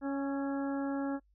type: harmonic tone with a mistuned harmonic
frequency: 277.2 Hz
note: C#4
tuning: in tune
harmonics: 1 / 2 / 3 / 4 / 5 / 6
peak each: -32 / -40 / -43 / -50 / -47 / -49 dBFS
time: 0.01-1.2 s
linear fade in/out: 50 ms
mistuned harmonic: 5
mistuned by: -27 cents
effects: noise-tail reverb RT60 0.1 s tail -25 dB re dry + added 50 Hz sine -65 dBFS peak until 1.34 s